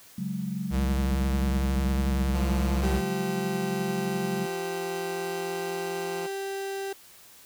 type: chord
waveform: sine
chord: C# suspended fourth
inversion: none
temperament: just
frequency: 138.59 / 184.79 / 207.9 Hz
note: C#3 / F#3 / G#3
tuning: 0 / -2 / +2 cents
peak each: -37 / -31 / -33 dBFS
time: 0.18-4.46 s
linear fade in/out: 5 ms
type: tone with vibrato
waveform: square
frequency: 66.2 Hz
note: C2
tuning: 21 cents sharp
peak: -25 dBFS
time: 0.7-3.02 s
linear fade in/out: 50 ms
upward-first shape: square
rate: 11 Hz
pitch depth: 32 cents each way
type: tone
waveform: 10% pulse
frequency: 173.2 Hz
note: F3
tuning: 14 cents flat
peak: -27 dBFS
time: 2.34-6.27 s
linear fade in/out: 10 ms
type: tone with pitch glide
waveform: 35% pulse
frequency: 385.9 to 391.3 Hz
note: G4 to G4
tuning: -27 to -3 cents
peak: -29 dBFS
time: 2.83-6.93 s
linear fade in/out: 5 ms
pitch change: +24 cents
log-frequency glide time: 3.43-5.9 s
effects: white hiss -52 dBFS RMS until 7.45 s